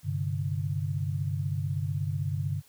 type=chord; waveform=sine; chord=G suspended fourth; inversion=none; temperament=equal; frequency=98 / 130.81 / 146.83 Hz; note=G2 / C3 / D3; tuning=0 / 0 / 0 cents; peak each=-31 / -34 / -31 dBFS; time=0.03-2.62 s; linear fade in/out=50 ms; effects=white hiss -60 dBFS RMS until 2.68 s